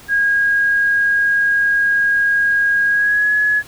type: tone with pitch glide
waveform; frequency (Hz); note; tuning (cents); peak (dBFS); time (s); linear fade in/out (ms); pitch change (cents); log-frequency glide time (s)
sine; 1635 to 1691.7; G#6 to G#6; -28 to +31; -12; 0.08-3.63; 50; +59; 2.86-3.34
effects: pink hiss -41 dBFS RMS until 3.67 s